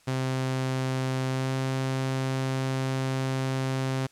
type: tone with pitch glide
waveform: sawtooth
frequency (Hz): 130.81 to 132.25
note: C3 to C3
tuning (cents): 0 to +19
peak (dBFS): -22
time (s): 0.07-4.07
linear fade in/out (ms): 10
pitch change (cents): +19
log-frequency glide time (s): 1.29-1.55
effects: white hiss -60 dBFS RMS until 4.11 s + low-pass 9000 Hz 12 dB/octave